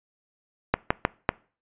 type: clicks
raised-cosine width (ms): 0.5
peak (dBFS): -4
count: 4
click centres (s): 0.74 / 0.905 / 1.051 / 1.291
effects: noise-tail reverb RT60 0.4 s tail -23 dB re dry + resampled to 8000 Hz